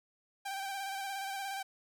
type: tone with vibrato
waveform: sawtooth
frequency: 784 Hz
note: G5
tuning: in tune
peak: -33 dBFS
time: 0.45-1.63 s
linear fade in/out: 10 ms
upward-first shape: square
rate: 17 Hz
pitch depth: 26 cents each way
effects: none